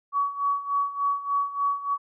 sine tone with tremolo, 1130 Hz, C#6, 33 cents sharp, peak -20 dBFS, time 0.12-1.98 s, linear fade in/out 50 ms, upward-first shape sine, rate 3.4 Hz, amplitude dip 80%, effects none

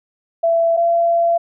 sine tone pair in turn, 668 / 679.3 Hz, E5 / F5, +23 / -48 cents, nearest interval unison, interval 29 cents, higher second, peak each -12 dBFS, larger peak neither, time 0.43-0.77 / 0.77-1.38 s, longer second, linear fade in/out 10 ms, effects none

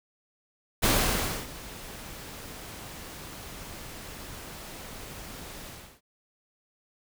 pink noise with ADSR envelope, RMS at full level -22 dBFS, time 0.82-6.01 s, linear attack 20 ms, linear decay 620 ms, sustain -20 dB, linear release 330 ms, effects none

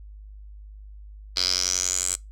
10% pulse tone with band-pass filter sweep, 91.1 Hz, F#2, 26 cents flat, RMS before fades -25 dBFS, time 1.36-2.16 s, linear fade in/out 10 ms, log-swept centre 4600 to 8000 Hz, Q 7.6, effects noise-tail reverb RT60 0.2 s tail -22 dB re dry + added 51 Hz sine -40 dBFS peak until 2.31 s

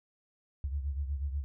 sine beating tone pair, 69.3 / 77.5 Hz, C#2 / D#2, 0 / -6 cents, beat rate 8.2 Hz, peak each -32 / -39 dBFS, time 0.64-1.44 s, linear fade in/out 0 ms, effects none

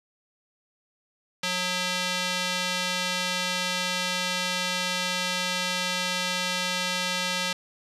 square tone with band-pass filter, 181.6 Hz, F#3, 32 cents flat, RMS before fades -28 dBFS, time 1.43-7.53 s, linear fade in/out 5 ms, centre 3800 Hz, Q 0.95, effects resampled to 32000 Hz

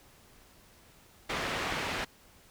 white low-pass noise, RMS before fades -34 dBFS, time 1.29-2.05 s, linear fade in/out 10 ms, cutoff 2400 Hz, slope 12 dB/octave
click, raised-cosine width 2 ms, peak -23 dBFS, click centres 1.724 s
effects pink hiss -59 dBFS RMS until 2.5 s

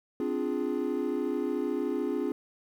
triangle chord, D half-diminished seventh, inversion third, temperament equal with one note detuned, 260.1 / 293.7 / 349.2 / 415.3 Hz, C4 / D4 / F4 / Ab4, -10 / 0 / 0 / 0 cents, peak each -31 dBFS, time 0.2-2.32 s, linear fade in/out 2 ms, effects tanh soft clip ceiling -16 dBFS + 10-bit

